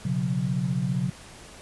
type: chord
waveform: sine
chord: B suspended second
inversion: none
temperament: equal with one note detuned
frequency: 123.47 / 138.59 / 180.98 Hz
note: B2 / C#3 / F#3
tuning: 0 / 0 / -38 cents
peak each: -30 / -27 / -27 dBFS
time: 0.05-1.1 s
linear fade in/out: 5 ms
effects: pink hiss -46 dBFS RMS until 1.61 s + resampled to 24000 Hz